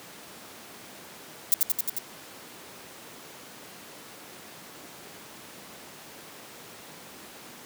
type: noise with echo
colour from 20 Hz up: violet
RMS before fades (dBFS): -19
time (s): 1.52-1.54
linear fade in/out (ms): 0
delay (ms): 89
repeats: 5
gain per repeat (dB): -2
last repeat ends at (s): 1.985
effects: pink hiss -45 dBFS RMS until 7.65 s + high-pass 200 Hz 12 dB/octave